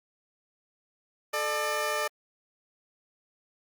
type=tone pair together; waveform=15% pulse; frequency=435.9 / 598.6 Hz; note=A4 / D5; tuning=-16 / +33 cents; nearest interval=perfect fourth; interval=549 cents; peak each=-27 / -22 dBFS; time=1.33-2.08 s; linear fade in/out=10 ms; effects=Opus 48 kbps